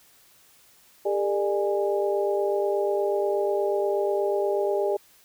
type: tone cluster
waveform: sine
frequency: 400.5 / 448.8 / 599 / 826 Hz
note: G4 / A4 / D5 / G#5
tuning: +37 / +34 / +34 / -10 cents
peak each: -24 / -32 / -27 / -32 dBFS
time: 1.05-4.97 s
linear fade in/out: 10 ms
effects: white hiss -57 dBFS RMS until 5.24 s